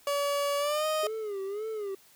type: tone with pitch glide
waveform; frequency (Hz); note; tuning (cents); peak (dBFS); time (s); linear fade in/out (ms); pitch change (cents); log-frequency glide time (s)
30% pulse; 570 to 621.6; C#5 to D#5; +48 to -2; -24; 0.07-1.07; 2; +150; 0.58-0.86
type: tone with vibrato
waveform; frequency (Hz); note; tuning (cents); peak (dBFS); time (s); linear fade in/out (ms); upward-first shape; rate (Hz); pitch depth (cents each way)
triangle; 413.5; G#4; -8; -30; 1.03-1.95; 5; sine; 1.9; 120
effects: white hiss -59 dBFS RMS until 2.15 s